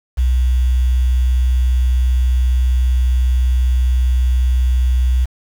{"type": "tone with quantisation", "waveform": "sine", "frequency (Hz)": 62.6, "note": "B1", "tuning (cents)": 24, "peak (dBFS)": -11, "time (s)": [0.17, 5.26], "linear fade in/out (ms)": 20, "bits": 6, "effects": []}